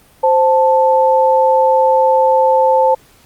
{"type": "tone pair together", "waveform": "sine", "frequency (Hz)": [523.3, 880], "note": ["C5", "A5"], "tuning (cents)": [0, 0], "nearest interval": "major sixth", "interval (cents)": 900, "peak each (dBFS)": -11, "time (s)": [0.23, 2.95], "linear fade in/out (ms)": 10, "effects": ["pink hiss -48 dBFS RMS until 3.25 s", "Opus 32 kbps"]}